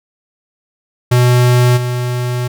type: tone with level steps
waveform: square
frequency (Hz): 123.47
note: B2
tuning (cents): 0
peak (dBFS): -8 / -16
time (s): 1.11-2.48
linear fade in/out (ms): 10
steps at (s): 1.76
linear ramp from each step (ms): 20
effects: none